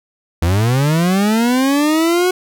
40% pulse linear sweep, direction up, 79.1 to 370 Hz, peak -11 dBFS, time 0.42-2.31 s, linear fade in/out 5 ms, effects none

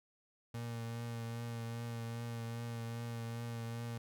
35% pulse tone with vibrato, 116.54 Hz, A#2, in tune, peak -38 dBFS, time 0.54-3.98 s, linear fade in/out 5 ms, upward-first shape triangle, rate 2.5 Hz, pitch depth 26 cents each way, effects none

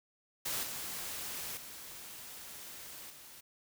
white noise with level steps, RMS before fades -36 / -41 / -48 / -53 dBFS, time 0.45-3.41 s, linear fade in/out 10 ms, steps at 0.63 / 1.57 / 3.1 s, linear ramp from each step 2 ms, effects none

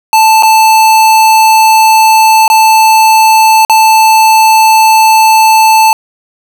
square tone with dropouts, 880 Hz, A5, in tune, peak -3 dBFS, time 0.13-5.93 s, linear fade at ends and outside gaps 1 ms, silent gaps 0.425-0.432 / 2.479-2.5 / 3.65-3.697 s, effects none

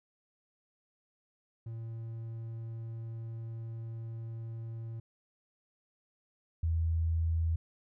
triangle / sine tone pair in turn, 113.9 / 82.11 Hz, A#2 / E2, -40 / -6 cents, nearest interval tritone, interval 566 cents, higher first, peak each -36 / -27 dBFS, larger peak second, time 1.66-5 / 6.63-7.56 s, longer first, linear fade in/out 5 ms, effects none

